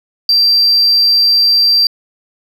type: tone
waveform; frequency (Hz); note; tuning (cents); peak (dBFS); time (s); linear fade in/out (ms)
sine; 4705; D8; +2; -5; 0.29-1.87; 2
effects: tanh soft clip ceiling -5 dBFS